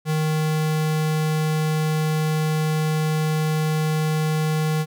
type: tone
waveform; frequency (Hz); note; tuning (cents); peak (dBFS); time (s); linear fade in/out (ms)
square; 155.56; D#3; 0; -20; 0.05-4.86; 50
effects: none